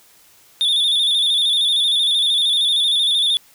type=tone with vibrato; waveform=triangle; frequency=3540 Hz; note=A7; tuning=10 cents sharp; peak=-13 dBFS; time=0.61-3.37 s; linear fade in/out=0 ms; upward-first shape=square; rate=13 Hz; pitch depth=50 cents each way; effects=white hiss -51 dBFS RMS until 3.54 s